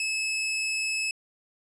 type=tone; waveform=sawtooth; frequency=2595 Hz; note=E7; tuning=28 cents flat; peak=-23 dBFS; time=0-1.11 s; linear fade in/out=2 ms; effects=resampled to 24000 Hz